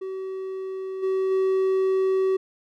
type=tone with level steps; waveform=triangle; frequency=380.3 Hz; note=F#4; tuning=48 cents sharp; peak=-27 / -19 / -17 dBFS; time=0.01-2.37 s; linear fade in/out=10 ms; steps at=1.02 / 1.3 s; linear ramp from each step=20 ms; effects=none